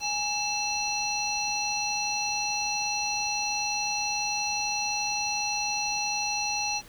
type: harmonic tone with a mistuned harmonic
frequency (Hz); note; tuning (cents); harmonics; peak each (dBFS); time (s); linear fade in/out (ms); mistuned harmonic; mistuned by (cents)
830.6; G#5; 0; 1 / 3 / 5 / 7; -32 / -32 / -32 / -32; 0-6.82; 50; 3; +110
effects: pink hiss -51 dBFS RMS until 6.88 s